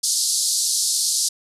pink band-pass noise, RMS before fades -21 dBFS, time 0.03-1.29 s, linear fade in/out 10 ms, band 4200 to 11000 Hz, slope 48 dB/octave, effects resampled to 32000 Hz

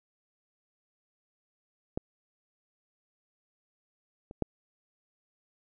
clicks, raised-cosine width 2 ms, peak -17 / -30 / -14 dBFS, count 3, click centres 1.975 / 4.311 / 4.423 s, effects none

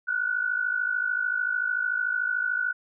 sine tone pair together, 1441.5 / 1495 Hz, F#6 / F#6, -46 / +17 cents, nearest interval minor second, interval 63 cents, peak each -28 / -26 dBFS, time 0.07-2.73 s, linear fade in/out 20 ms, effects none

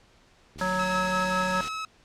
click train, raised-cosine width 3 ms, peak -34 dBFS, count 85, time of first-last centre 0.56-1.671 s, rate 75.6 Hz
white noise, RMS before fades -36 dBFS, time 0.58-1.69 s, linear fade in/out 10 ms
harmonic tone, 185 Hz, F#3, in tune, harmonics 1 / 3 / 5 / 7 / 9, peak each -31 / -31 / -31 / -31 / -31 dBFS, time 0.61-1.61 s, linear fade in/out 2 ms
sawtooth tone with vibrato, 1290 Hz, E6, 38 cents flat, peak -27 dBFS, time 0.79-1.85 s, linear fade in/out 2 ms, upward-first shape triangle, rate 17 Hz, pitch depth 12 cents each way
effects pink hiss -59 dBFS RMS until 2.04 s + low-pass 6000 Hz 12 dB/octave

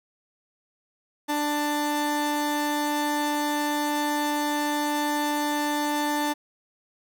35% pulse tone pair together, 295.4 / 885.2 Hz, D4 / A5, +10 / +10 cents, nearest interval octave + perfect fifth, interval 1900 cents, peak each -25 dBFS, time 1.28-6.34 s, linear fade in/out 20 ms, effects none

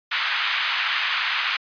white band-pass noise, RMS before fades -24 dBFS, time 0.11-1.57 s, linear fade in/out 10 ms, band 1100 to 3300 Hz, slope 24 dB/octave, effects resampled to 11025 Hz

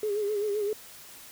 triangle tone with vibrato, 415.3 Hz, G#4, in tune, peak -22 dBFS, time 0.03-0.73 s, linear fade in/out 2 ms, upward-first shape sine, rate 7.7 Hz, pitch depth 65 cents each way, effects tanh soft clip ceiling -24 dBFS + white hiss -48 dBFS RMS until 1.31 s

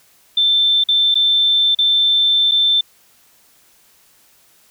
sine tone with dropouts, 3550 Hz, A7, 15 cents sharp, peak -11 dBFS, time 0.37-2.81 s, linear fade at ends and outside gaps 5 ms, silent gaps 0.839-0.886 / 1.144-1.154 / 1.749-1.787 / 2.513-2.518 s, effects white hiss -53 dBFS RMS until 4.7 s

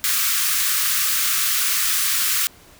white high-pass noise, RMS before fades -20 dBFS, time 0.04-2.47 s, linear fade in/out 0 ms, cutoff 1100 Hz, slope 96 dB/octave, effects pink hiss -48 dBFS RMS until 2.79 s

